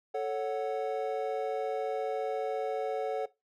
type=chord; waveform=triangle; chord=F# minor; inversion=first; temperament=equal; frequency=440 / 554.4 / 740 Hz; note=A4 / C#5 / F#5; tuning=0 / 0 / 0 cents; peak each=-31 / -33 / -33 dBFS; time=0.14-3.26 s; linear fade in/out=10 ms; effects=noise-tail reverb RT60 0.2 s tail -18 dB re dry